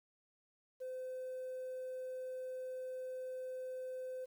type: tone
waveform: sine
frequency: 513 Hz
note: C5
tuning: 34 cents flat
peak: -39 dBFS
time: 0.8-4.26 s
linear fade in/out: 20 ms
effects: tanh soft clip ceiling -39 dBFS + 11-bit